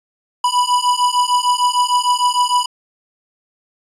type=beating tone pair; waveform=square; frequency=982 / 988.6 Hz; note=B5 / B5; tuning=-10 / +1 cents; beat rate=6.6 Hz; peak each=-17 dBFS; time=0.44-2.66 s; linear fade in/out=5 ms; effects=resampled to 24000 Hz